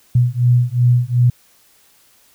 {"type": "beating tone pair", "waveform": "sine", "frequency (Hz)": [121.2, 123.9], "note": ["B2", "B2"], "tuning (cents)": [-32, 6], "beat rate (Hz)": 2.7, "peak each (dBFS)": [-14, -14], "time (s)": [0.15, 1.3], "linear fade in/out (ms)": 5, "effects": ["white hiss -53 dBFS RMS until 2.34 s"]}